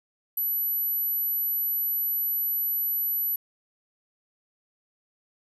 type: tone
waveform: sine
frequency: 11840 Hz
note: F#9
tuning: in tune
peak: -24 dBFS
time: 0.37-3.36 s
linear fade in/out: 5 ms
effects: none